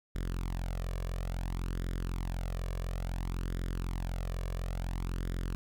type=tone with flanger; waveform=sawtooth; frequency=44 Hz; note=F1; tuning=14 cents sharp; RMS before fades=-35 dBFS; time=0.15-5.55 s; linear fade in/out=0 ms; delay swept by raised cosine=0.57 to 1.77 ms; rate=0.58 Hz; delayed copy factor=+0.65; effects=none